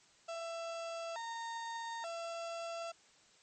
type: tone with pitch steps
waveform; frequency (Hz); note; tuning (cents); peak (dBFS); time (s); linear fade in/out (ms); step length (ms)
35% pulse; 667 / 921 / 672; E5 / A#5 / E5; +20 / -21 / +33; -38; 0.28-2.92; 10; 880
effects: white hiss -65 dBFS RMS until 3.42 s + MP3 32 kbps